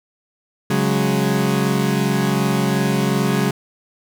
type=chord; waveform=30% pulse; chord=C# suspended fourth; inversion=none; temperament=equal; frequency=138.59 / 185 / 207.7 Hz; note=C#3 / F#3 / G#3; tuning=0 / 0 / 0 cents; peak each=-18 dBFS; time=0.7-3.51 s; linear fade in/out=5 ms; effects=none